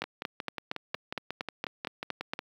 two click trains, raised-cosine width 0.3 ms, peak -18 / -15 dBFS, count 14 / 11, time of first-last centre 0.04-2.391 / 0.02-2.335 s, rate 5.53 / 4.32 Hz, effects high-pass 150 Hz 12 dB/octave + 9-bit

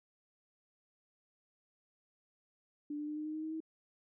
sine tone with pitch steps, 294.4 / 297.8 / 301.3 / 304.8 / 308.3 / 311.9 / 315.5 / 319.2 Hz, D4 / D4 / D4 / D#4 / D#4 / D#4 / D#4 / D#4, +4 / +24 / +44 / -36 / -16 / +4 / +24 / +44 cents, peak -37 dBFS, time 2.9-3.604 s, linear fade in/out 5 ms, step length 88 ms, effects none

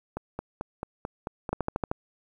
two click trains, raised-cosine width 1 ms, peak -13 / -18 dBFS, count 6 / 7, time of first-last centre 1.53-1.915 / 0.17-1.492 s, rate 13 / 4.54 Hz, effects 9-bit

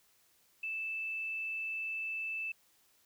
sine tone, 2637 Hz, E7, in tune, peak -35 dBFS, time 0.63-2.52 s, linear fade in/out 5 ms, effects white hiss -69 dBFS RMS until 3.05 s

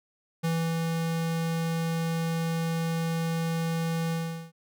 square tone with ADSR envelope, 164.81 Hz, E3, in tune, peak -25 dBFS, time 0.43-4.52 s, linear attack 17 ms, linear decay 290 ms, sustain -2 dB, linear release 400 ms, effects none

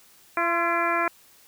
harmonic tone with a mistuned harmonic, 339.4 Hz, F4, 49 cents flat, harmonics 1 / 2 / 3 / 4 / 5 / 6 / 7, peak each -31 / -28 / -27 / -27 / -30 / -33 / -31 dBFS, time 0.37-1.08 s, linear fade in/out 2 ms, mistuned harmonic 3, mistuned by +33 cents, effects white hiss -55 dBFS RMS until 1.47 s

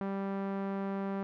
sawtooth tone with low-pass filter, 196 Hz, G3, in tune, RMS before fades -35 dBFS, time 0.01-1.23 s, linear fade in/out 0 ms, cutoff 1300 Hz, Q 0.92, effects none

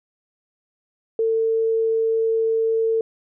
sine tone, 449.1 Hz, A4, 35 cents sharp, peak -17 dBFS, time 1.19-3.01 s, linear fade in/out 2 ms, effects none

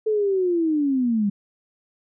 sine linear sweep, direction down, 440 to 196 Hz, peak -18 dBFS, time 0.06-1.3 s, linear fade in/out 10 ms, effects none

